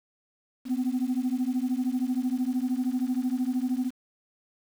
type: beating tone pair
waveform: sine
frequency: 246.9 / 259.9 Hz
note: B3 / C4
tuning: 0 / -11 cents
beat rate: 13 Hz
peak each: -26 dBFS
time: 0.65-3.91 s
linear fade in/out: 50 ms
effects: tanh soft clip ceiling -21 dBFS + 8-bit